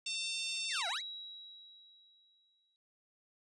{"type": "harmonic tone", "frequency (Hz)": 902, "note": "A5", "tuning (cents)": 43, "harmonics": [3, 4, 5, 6, 7, 8, 9, 10], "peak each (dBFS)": [-41, -40, -45, -44, -51, -51, -47, -53], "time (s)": [0.06, 0.82], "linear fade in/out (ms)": 5}
{"type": "exponential two-way sweep", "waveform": "20% pulse", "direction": "down then up", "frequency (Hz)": [2507, 659.3, 2507], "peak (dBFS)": -32, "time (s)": [0.68, 1.02], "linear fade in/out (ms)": 50, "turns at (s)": 0.88}
{"type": "tone with exponential decay", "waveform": "sine", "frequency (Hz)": 3871, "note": "B7", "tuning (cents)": -35, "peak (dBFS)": -36, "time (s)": [0.82, 2.76], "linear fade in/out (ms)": 0, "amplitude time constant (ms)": 420}
{"effects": ["noise-tail reverb RT60 0.1 s tail -26 dB re dry", "resampled to 22050 Hz"]}